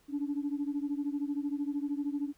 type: beating tone pair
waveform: sine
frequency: 282.6 / 295.6 Hz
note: C#4 / D4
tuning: +34 / +11 cents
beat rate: 13 Hz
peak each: -32 / -34 dBFS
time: 0.08-2.33 s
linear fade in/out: 50 ms
effects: tanh soft clip ceiling -25 dBFS + pink hiss -67 dBFS RMS until 2.37 s